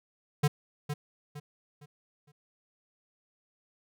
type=tone with echo; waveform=square; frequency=146.83 Hz; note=D3; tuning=in tune; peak=-22 dBFS; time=0.43-0.48 s; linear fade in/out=10 ms; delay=460 ms; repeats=4; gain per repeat=-9 dB; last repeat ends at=2.32 s; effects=none